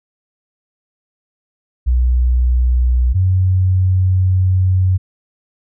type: tone pair in turn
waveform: sine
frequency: 61.74 / 92.91 Hz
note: B1 / F#2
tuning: 0 / +8 cents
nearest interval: perfect fifth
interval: 708 cents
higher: second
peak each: -10 dBFS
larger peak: neither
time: 1.86-3.14 / 3.14-4.98 s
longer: second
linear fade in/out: 20 ms
effects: none